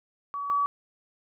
sine tone pair in turn, 1136 / 1140.9 Hz, C#6 / C#6, +42 / +50 cents, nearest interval unison, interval 8 cents, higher second, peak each -30 / -22 dBFS, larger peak second, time 0.34-0.5 / 0.5-0.66 s, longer neither, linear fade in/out 0 ms, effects none

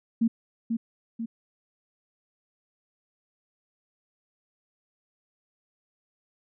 sine tone with echo, 228.6 Hz, A#3, 34 cents flat, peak -19 dBFS, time 0.21-0.28 s, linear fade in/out 10 ms, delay 490 ms, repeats 2, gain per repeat -5 dB, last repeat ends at 1.26 s, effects none

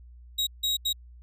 40% pulse tone bursts at uneven times, 3810 Hz, A#7, 37 cents sharp, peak -23 dBFS, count 3, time 0.38-0.47 / 0.63-0.77 / 0.85-0.93 s, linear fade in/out 10 ms, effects added 60 Hz sine -46 dBFS peak until 1.22 s

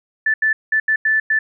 sine tone bursts at uneven times, 1755 Hz, A6, 5 cents flat, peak -13 dBFS, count 6, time 0.26-0.34 / 0.42-0.53 / 0.72-0.8 / 0.88-0.96 / 1.05-1.2 / 1.3-1.39 s, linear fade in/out 5 ms, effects none

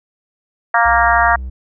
harmonic tone, 233.1 Hz, A#3, in tune, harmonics 3 / 4 / 5 / 6 / 7 / 8, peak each -15 / -16 / -17 / -18 / -18 / -19 dBFS, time 0.74-1.36 s, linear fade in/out 5 ms
triangle tone with vibrato, 64 Hz, C2, 38 cents flat, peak -21 dBFS, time 0.85-1.5 s, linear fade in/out 10 ms, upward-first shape sine, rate 2.7 Hz, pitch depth 12 cents each way
effects none

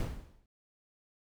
brown noise with exponential decay, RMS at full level -30 dBFS, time 0-0.46 s, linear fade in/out 1 ms, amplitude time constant 99 ms, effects none

